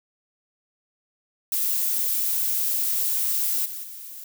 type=noise with level steps; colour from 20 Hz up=violet; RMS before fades=-24 / -34 / -39 dBFS; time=1.52-4.24 s; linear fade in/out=2 ms; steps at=3.65 / 3.83 s; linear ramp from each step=10 ms; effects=none